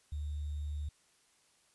sine tone with sample-and-hold, 74 Hz, D2, 14 cents sharp, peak -35 dBFS, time 0.12-0.89 s, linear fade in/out 5 ms, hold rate 3675 Hz, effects white hiss -69 dBFS RMS until 1.74 s + resampled to 24000 Hz

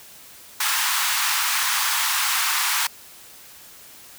pink high-pass noise, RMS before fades -22 dBFS, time 0.6-2.87 s, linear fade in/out 5 ms, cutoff 900 Hz, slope 48 dB/octave, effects white hiss -45 dBFS RMS until 4.18 s

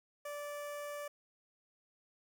sawtooth tone with notch filter, 583 Hz, D5, 13 cents flat, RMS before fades -43 dBFS, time 0.25-1.08 s, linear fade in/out 5 ms, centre 4000 Hz, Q 1.2, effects none

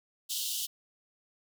pink high-pass noise, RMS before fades -34 dBFS, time 0.29-0.67 s, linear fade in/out 20 ms, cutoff 2900 Hz, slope 96 dB/octave, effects none

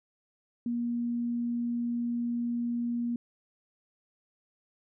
sine tone, 237.8 Hz, A#3, 35 cents sharp, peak -28 dBFS, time 0.66-3.16 s, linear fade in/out 2 ms, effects none

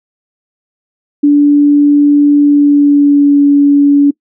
sine tone with pitch glide, 290 to 285.2 Hz, D4 to C#4, -22 to +49 cents, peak -3 dBFS, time 1.23-4.11 s, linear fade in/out 10 ms, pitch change -29 cents, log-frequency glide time 2.39-3.43 s, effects noise-tail reverb RT60 0.1 s tail -23 dB re dry

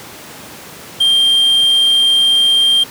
triangle tone, 3182 Hz, G7, 25 cents sharp, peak -7 dBFS, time 1-2.84 s, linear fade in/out 10 ms, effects pink hiss -33 dBFS RMS until 2.9 s + high-pass 150 Hz 12 dB/octave

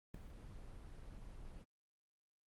brown noise with ADSR envelope, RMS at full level -40 dBFS, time 0.14-1.65 s, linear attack 5 ms, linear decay 3 ms, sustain -12 dB, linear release 33 ms, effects Opus 24 kbps

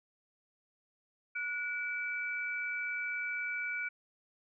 sine tone pair together, 1460 / 2308 Hz, F#6 / D7, -24 / -31 cents, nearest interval minor sixth, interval 793 cents, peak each -37 / -36 dBFS, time 1.35-3.89 s, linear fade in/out 10 ms, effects none

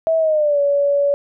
sine tone with pitch glide, 649 to 568.3 Hz, E5 to C#5, -27 to +43 cents, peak -13 dBFS, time 0.07-1.14 s, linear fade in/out 0 ms, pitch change -230 cents, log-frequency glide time 0.18-0.6 s, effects none

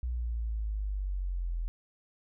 sine exponential sweep, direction down, 61.74 to 41.2 Hz, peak -30 dBFS, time 0.03-1.68 s, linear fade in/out 0 ms, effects none

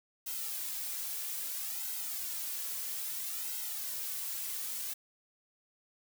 blue noise with flanger, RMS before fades -38 dBFS, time 0.26-4.94 s, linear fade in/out 10 ms, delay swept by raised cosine 1.7 to 3.3 ms, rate 0.61 Hz, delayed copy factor -0.75, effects none

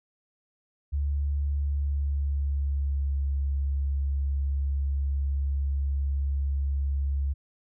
sine tone with pitch glide, 71.4 to 69.41 Hz, D2 to C#2, -48 to +3 cents, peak -24 dBFS, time 0.92-7.34 s, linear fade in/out 20 ms, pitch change -49 cents, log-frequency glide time 1.55-3.16 s, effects none

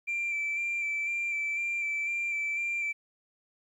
sine tone with vibrato, 2349 Hz, D7, in tune, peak -27 dBFS, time 0.07-2.93 s, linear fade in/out 20 ms, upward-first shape square, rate 2 Hz, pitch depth 18 cents each way, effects tanh soft clip ceiling -26 dBFS + 11-bit

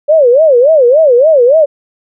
sine tone with vibrato, 554.4 Hz, C#5, in tune, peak -3 dBFS, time 0.08-1.66 s, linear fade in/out 20 ms, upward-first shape sine, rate 3.5 Hz, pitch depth 270 cents each way, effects none

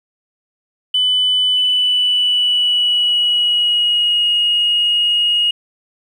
sine tone with pitch glide, 3000 to 2876 Hz, F#7 to F#7, +23 to -50 cents, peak -11 dBFS, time 0.94-5.51 s, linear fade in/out 5 ms, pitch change -73 cents, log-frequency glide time 1.51-4.28 s, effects tanh soft clip ceiling -7 dBFS + 8-bit

